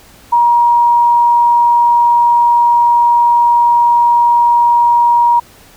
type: tone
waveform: sine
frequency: 950 Hz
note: A#5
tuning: 33 cents sharp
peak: -6 dBFS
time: 0.32-5.4 s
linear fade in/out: 10 ms
effects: pink hiss -42 dBFS RMS until 5.76 s